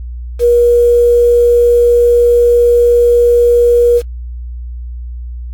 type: tone with quantisation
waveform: sine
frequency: 478.4 Hz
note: A#4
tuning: 45 cents sharp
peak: -5 dBFS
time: 0.39-4.02 s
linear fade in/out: 50 ms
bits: 5
effects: added 60 Hz sine -21 dBFS peak until 5.53 s + AAC 64 kbps